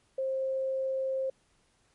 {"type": "tone", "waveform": "sine", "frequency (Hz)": 530, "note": "C5", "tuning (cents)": 22, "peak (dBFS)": -28, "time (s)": [0.18, 1.3], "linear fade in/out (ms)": 5, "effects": ["pink hiss -69 dBFS RMS until 1.94 s", "MP3 48 kbps"]}